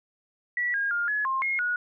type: tone with pitch steps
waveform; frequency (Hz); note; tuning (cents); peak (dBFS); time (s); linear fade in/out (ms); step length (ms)
sine; 1946 / 1625 / 1411 / 1696 / 1061 / 2150 / 1455; B6 / G#6 / F6 / G#6 / C6 / C7 / F#6; -26 / -38 / +17 / +36 / +24 / +47 / -29; -24; 0.57-1.76; 2; 170
effects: none